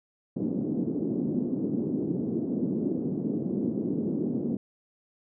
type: band-pass noise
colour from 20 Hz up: pink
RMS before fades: -29 dBFS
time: 0.36-4.57 s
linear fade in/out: 5 ms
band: 190 to 340 Hz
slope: 24 dB/octave
effects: none